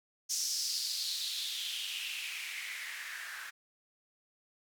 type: noise with band-pass filter sweep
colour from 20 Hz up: blue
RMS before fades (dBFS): -38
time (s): 0.29-3.51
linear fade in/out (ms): 20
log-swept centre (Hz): 5900 to 1500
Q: 4.4
effects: none